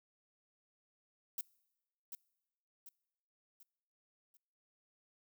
violet noise with echo, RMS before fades -39 dBFS, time 1.38-1.41 s, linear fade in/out 2 ms, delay 740 ms, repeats 4, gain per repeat -7 dB, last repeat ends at 4.37 s, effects noise-tail reverb RT60 1.0 s tail -24 dB re dry

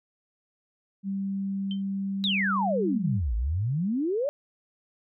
sine tone, 195.7 Hz, G3, 3 cents flat, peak -27 dBFS, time 1.03-3.21 s, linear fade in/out 50 ms
sine tone with exponential decay, 3108 Hz, G7, 16 cents flat, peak -32 dBFS, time 1.71-1.82 s, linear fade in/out 1 ms, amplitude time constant 23 ms
sine exponential two-way sweep, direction down then up, 3951 to 51.91 to 601 Hz, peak -24 dBFS, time 2.24-4.29 s, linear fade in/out 0 ms, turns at 3.35 s
effects none

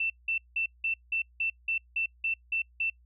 sine tone bursts, 2676 Hz, E7, 25 cents sharp, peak -26 dBFS, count 11, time 0-2.9 s, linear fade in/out 5 ms, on 100 ms, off 180 ms, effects noise-tail reverb RT60 0.1 s tail -25 dB re dry + added 60 Hz sine -57 dBFS peak until 3.05 s

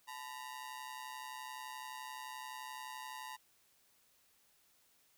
sawtooth ring-modulated tone, 941 Hz, A#5, 16 cents sharp, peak -38 dBFS, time 0.07-3.37 s, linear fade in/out 20 ms, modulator 65.8 Hz, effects white hiss -71 dBFS RMS until 5.17 s

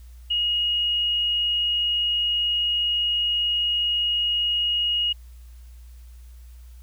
sine tone, 2879 Hz, F#7, 48 cents flat, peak -20 dBFS, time 0.3-5.13 s, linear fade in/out 10 ms, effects added 60 Hz sine -41 dBFS peak until 6.82 s + white hiss -60 dBFS RMS until 6.82 s

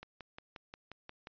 click train, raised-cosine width 0.3 ms, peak -30 dBFS, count 8, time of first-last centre 0.03-1.271 s, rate 5.64 Hz, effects resampled to 11025 Hz

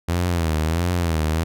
sawtooth tone with vibrato, 83.1 Hz, E2, 15 cents sharp, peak -15 dBFS, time 0.08-1.44 s, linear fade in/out 10 ms, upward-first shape sine, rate 1.5 Hz, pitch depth 120 cents each way, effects none

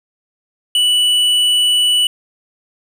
sine tone with hard clipping, 2960 Hz, F#7, in tune, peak -12 dBFS, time 0.75-2.07 s, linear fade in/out 2 ms, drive 7 dB, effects none

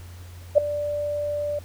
sine tone with ADSR envelope, 587.3 Hz, D5, in tune, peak -8 dBFS, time 0.55-1.59 s, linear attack 29 ms, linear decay 5 ms, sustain -16 dB, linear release 4 ms, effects added 88 Hz sine -39 dBFS peak until 1.64 s + pink hiss -50 dBFS RMS until 1.64 s

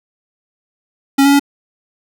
square tone with pitch steps, 275.3 / 280.8 / 282.5 Hz, C#4 / C#4 / C#4, -12 / +22 / +33 cents, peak -8 dBFS, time 1.18-1.396 s, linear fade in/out 10 ms, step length 72 ms, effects none

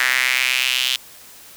sawtooth tone with high-pass filter sweep, 128 Hz, C3, 38 cents flat, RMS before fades -19 dBFS, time 0-0.96 s, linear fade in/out 0 ms, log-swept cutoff 1800 to 3200 Hz, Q 3.7, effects white hiss -43 dBFS RMS until 1.56 s

